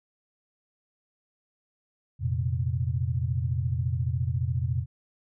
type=chord; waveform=sine; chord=F suspended fourth; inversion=none; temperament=equal; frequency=87.31 / 116.54 / 130.81 Hz; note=F2 / Bb2 / C3; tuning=0 / 0 / 0 cents; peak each=-29 dBFS; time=2.19-4.86 s; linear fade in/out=50 ms; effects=none